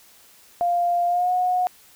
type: tone with pitch glide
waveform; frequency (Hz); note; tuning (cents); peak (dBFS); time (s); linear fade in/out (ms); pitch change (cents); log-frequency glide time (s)
sine; 698.5 to 727.7; F5 to F#5; 0 to -29; -18; 0.61-1.67; 0; +71; 1.07-1.32
effects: white hiss -52 dBFS RMS until 1.95 s